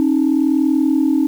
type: tone pair together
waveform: sine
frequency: 270.5 / 311.1 Hz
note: C#4 / D#4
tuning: -42 / 0 cents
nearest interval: major second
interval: 242 cents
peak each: -14 dBFS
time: 0-1.27 s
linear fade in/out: 0 ms
effects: tanh soft clip ceiling -7 dBFS + 7-bit